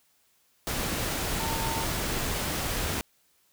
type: tone in noise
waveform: sine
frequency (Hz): 904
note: A5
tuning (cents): +47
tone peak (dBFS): -33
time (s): 1.4-1.84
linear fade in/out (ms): 0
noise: pink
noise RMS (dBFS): -30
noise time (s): 0.67-3.01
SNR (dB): -6
effects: white hiss -67 dBFS RMS until 3.52 s